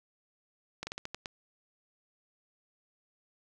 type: slowing click train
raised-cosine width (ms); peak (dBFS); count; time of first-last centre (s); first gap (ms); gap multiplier
0.2; -20; 7; 0.83-1.258; 40; 1.23
effects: none